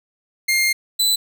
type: tone pair in turn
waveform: sawtooth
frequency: 2118 / 3998 Hz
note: C7 / B7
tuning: +21 / +20 cents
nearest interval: major seventh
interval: 1099 cents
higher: second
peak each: -12 dBFS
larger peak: neither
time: 0.48-0.73 / 0.99-1.16 s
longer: first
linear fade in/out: 10 ms
effects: none